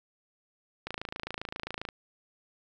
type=click train; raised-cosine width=0.3 ms; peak=-19 dBFS; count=29; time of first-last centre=0.87-1.888 s; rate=27.5 Hz; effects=none